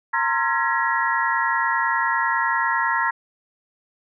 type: tone cluster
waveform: sine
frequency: 922 / 1052 / 1363 / 1673 / 1910 Hz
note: A#5 / C6 / F6 / G#6 / A#6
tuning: -19 / +9 / -43 / +12 / +42 cents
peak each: -24 / -25 / -27 / -25 / -25 dBFS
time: 0.13-3.11 s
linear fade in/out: 10 ms
effects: none